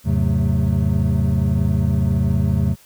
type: tone cluster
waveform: triangle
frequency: 81 / 102.6 / 133 / 183.8 / 218.6 Hz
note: E2 / G#2 / C3 / F#3 / A3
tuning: -30 / -21 / +29 / -11 / -11 cents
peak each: -18 / -21 / -18 / -21 / -23 dBFS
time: 0.04-2.76 s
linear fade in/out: 50 ms
effects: white hiss -50 dBFS RMS until 2.85 s